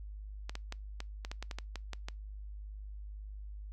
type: clicks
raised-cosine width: 0.2 ms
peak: -23 dBFS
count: 12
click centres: 0.495 / 0.554 / 0.724 / 1.004 / 1.249 / 1.315 / 1.426 / 1.512 / 1.586 / 1.757 / 1.933 / 2.085 s
effects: noise-tail reverb RT60 0.2 s tail -24 dB re dry + added 51 Hz sine -42 dBFS peak until 3.72 s